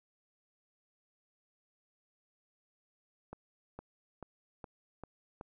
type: accelerating click train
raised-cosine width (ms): 1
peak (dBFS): -30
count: 6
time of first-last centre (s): 3.33-5.411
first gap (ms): 460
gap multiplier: 0.95
effects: none